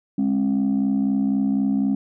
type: tone pair together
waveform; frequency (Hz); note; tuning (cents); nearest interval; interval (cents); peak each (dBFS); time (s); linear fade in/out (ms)
sine; 205.5 / 269.5; G#3 / C#4; -18 / -49; perfect fourth; 469; -19; 0.18-1.95; 5
effects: tanh soft clip ceiling -14 dBFS